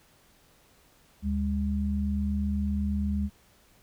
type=tone pair together; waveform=sine; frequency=74.98 / 203.2 Hz; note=D2 / G#3; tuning=+36 / -38 cents; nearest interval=octave + perfect fourth; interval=1726 cents; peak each=-28 dBFS; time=1.22-3.3 s; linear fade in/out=50 ms; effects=pink hiss -61 dBFS RMS until 3.82 s